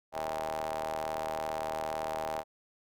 sawtooth ring-modulated tone, 77.7 Hz, D#2, 2 cents flat, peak -26 dBFS, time 0.12-2.44 s, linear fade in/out 50 ms, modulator 721 Hz, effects none

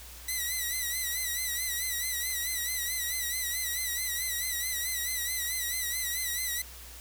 5% pulse tone with vibrato, 1975.5 Hz, B6, in tune, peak -20 dBFS, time 0.28-6.62 s, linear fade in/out 5 ms, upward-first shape sine, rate 4.6 Hz, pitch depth 73 cents each way, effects added 60 Hz sine -48 dBFS peak until 7 s + white hiss -48 dBFS RMS until 7 s

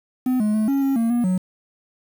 triangle tone with pitch steps, 254.5 / 211.7 / 216.1 / 275.7 / 272.4 / 229.2 / 239.7 / 184.1 Hz, C4 / G#3 / A3 / C#4 / C#4 / A#3 / A#3 / F#3, -48 / +33 / -31 / -9 / -30 / -29 / +48 / -8 cents, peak -15 dBFS, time 0.26-1.38 s, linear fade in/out 5 ms, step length 140 ms, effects 7-bit

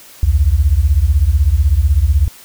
sine beating tone pair, 64.2 / 80.2 Hz, C2 / E2, -32 / -47 cents, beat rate 16 Hz, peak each -11 dBFS, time 0.23-2.28 s, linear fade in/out 0 ms, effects tanh soft clip ceiling -1 dBFS + white hiss -40 dBFS RMS until 2.44 s

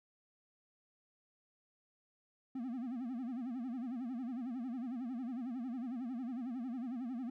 triangle tone with vibrato, 246.9 Hz, B3, in tune, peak -36 dBFS, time 2.55-7.3 s, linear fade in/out 5 ms, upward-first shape sine, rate 11 Hz, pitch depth 150 cents each way, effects none

